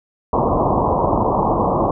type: low-pass noise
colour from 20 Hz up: white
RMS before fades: -17 dBFS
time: 0.33-1.91 s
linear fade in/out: 2 ms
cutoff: 1100 Hz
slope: 96 dB/octave
effects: none